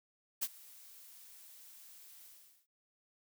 blue noise with ADSR envelope, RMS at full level -33 dBFS, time 0.41-2.67 s, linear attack 20 ms, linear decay 46 ms, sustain -23 dB, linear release 420 ms, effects none

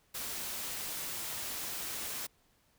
white noise, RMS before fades -39 dBFS, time 0.14-2.27 s, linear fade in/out 10 ms, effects pink hiss -70 dBFS RMS until 2.78 s

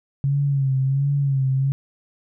sine tone with vibrato, 137.2 Hz, C#3, 17 cents flat, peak -17 dBFS, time 0.24-1.72 s, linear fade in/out 0 ms, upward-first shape sine, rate 1.4 Hz, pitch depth 61 cents each way, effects none

